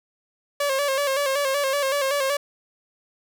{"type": "tone with vibrato", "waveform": "sawtooth", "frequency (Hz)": 554.4, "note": "C#5", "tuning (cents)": 0, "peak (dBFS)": -17, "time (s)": [0.6, 2.37], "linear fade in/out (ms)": 5, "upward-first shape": "square", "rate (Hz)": 5.3, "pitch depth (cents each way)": 59, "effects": []}